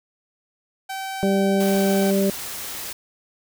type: tone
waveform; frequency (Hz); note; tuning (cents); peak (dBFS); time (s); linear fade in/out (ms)
sawtooth; 771; G5; -29; -24; 0.89-2.11; 10
type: harmonic tone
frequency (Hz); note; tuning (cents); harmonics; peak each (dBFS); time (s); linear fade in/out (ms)
196; G3; 0; 1 / 2 / 3; -19 / -22 / -24; 1.23-2.3; 0
type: noise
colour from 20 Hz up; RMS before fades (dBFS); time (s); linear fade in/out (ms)
white; -32; 1.6-2.93; 5
effects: none